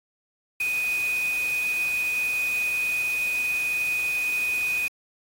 sine tone in noise, 2489 Hz, D#7, in tune, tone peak -23 dBFS, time 0.6-4.88 s, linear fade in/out 5 ms, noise white, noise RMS -38 dBFS, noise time 0.6-4.88 s, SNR +12 dB, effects AAC 48 kbps

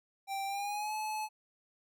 square tone with pitch glide, 784 to 859.9 Hz, G5 to A5, 0 to -40 cents, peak -35 dBFS, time 0.27-1.29 s, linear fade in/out 50 ms, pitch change +160 cents, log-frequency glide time 0.46-0.94 s, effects none

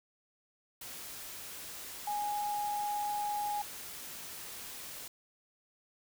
sine tone in noise, 828 Hz, G#5, 5 cents flat, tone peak -32 dBFS, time 2.07-3.62 s, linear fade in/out 5 ms, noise white, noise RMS -45 dBFS, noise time 0.81-5.08 s, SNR +10 dB, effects none

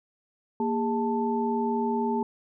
sine tone cluster, 233.2 / 406.8 / 882 Hz, A#3 / G#4 / A5, +1 / -36 / +4 cents, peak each -27 / -29 / -29 dBFS, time 0.6-2.23 s, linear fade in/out 2 ms, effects none

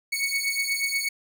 sawtooth beating tone pair, 2217 / 2225.3 Hz, C#7 / C#7, 0 / +6 cents, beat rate 8.3 Hz, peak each -24 dBFS, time 0.12-1.09 s, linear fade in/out 10 ms, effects none

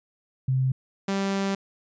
sine / sawtooth tone pair in turn, 130.81 / 195.99 Hz, C3 / G3, 0 / 0 cents, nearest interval perfect fifth, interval 700 cents, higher second, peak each -20 dBFS, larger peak neither, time 0.48-0.72 / 1.08-1.55 s, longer second, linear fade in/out 5 ms, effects resampled to 16000 Hz

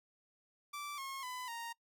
sawtooth tone with pitch steps, 1166 / 1081.7 / 1003.4 / 930.8 Hz, D6 / C#6 / B5 / A#5, -13 / -43 / +27 / -3 cents, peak -38 dBFS, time 0.73-1.73 s, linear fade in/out 10 ms, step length 250 ms, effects noise-tail reverb RT60 0.1 s tail -24 dB re dry

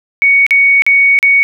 sine tone with dropouts, 2232 Hz, C#7, 11 cents sharp, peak -5 dBFS, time 0.22-1.43 s, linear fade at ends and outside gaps 0 ms, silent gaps 0.465-0.508 / 0.821-0.865 / 1.189-1.228 s, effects none

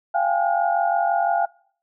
sine tone cluster, 691 / 782 / 828 / 1434 Hz, F5 / G5 / G#5 / F6, -19 / -4 / -5 / +45 cents, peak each -21 / -23 / -24 / -29 dBFS, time 0.14-1.46 s, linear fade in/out 10 ms, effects noise-tail reverb RT60 0.6 s tail -26 dB re dry

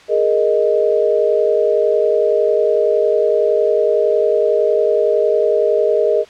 sine chord, Ab suspended second, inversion none, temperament equal, 415.3 / 466.2 / 622.3 Hz, Ab4 / Bb4 / Eb5, 0 / 0 / 0 cents, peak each -16 dBFS, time 0.08-6.25 s, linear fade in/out 50 ms, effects white hiss -43 dBFS RMS until 6.29 s + low-pass 4000 Hz 12 dB/octave

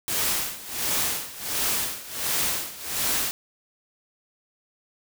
white noise with tremolo, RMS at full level -24 dBFS, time 0.08-3.31 s, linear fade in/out 0 ms, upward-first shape sine, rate 1.4 Hz, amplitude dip 85%, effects none

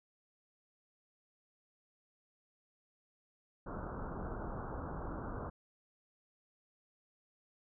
pink low-pass noise, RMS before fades -42 dBFS, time 3.66-5.5 s, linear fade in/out 10 ms, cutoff 1500 Hz, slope 96 dB/octave, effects none

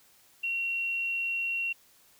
sine tone, 2738 Hz, F7, 35 cents flat, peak -28 dBFS, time 0.43-1.73 s, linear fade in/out 10 ms, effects white hiss -61 dBFS RMS until 2.19 s

